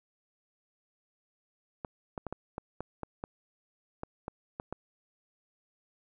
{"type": "clicks", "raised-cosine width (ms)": 1, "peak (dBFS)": -22, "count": 12, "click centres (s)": [1.848, 2.178, 2.267, 2.326, 2.581, 2.806, 3.033, 3.239, 4.034, 4.281, 4.599, 4.726], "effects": []}